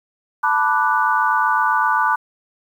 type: chord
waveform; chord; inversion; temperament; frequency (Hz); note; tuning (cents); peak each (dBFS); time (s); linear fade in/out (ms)
sine; B minor seventh; third; equal; 880 / 987.8 / 1174.7 / 1480; A5 / B5 / D6 / F#6; 0 / 0 / 0 / 0; -20; 0.43-2.16; 10
effects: 8-bit